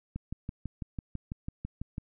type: click train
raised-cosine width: 5 ms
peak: -23 dBFS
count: 12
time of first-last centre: 0.16-1.981 s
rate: 6.04 Hz
effects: none